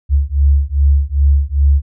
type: beating tone pair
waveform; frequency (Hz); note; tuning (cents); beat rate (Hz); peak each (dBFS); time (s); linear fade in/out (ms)
sine; 69.3 / 71.8; C#2 / D2; 0 / -39; 2.5; -12; 0.09-1.82; 50
effects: none